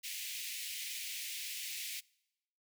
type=high-pass noise; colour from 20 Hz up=pink; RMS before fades=-42 dBFS; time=0.03-2.01 s; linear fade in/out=20 ms; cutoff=2100 Hz; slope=48 dB/octave; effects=noise-tail reverb RT60 0.9 s tail -25 dB re dry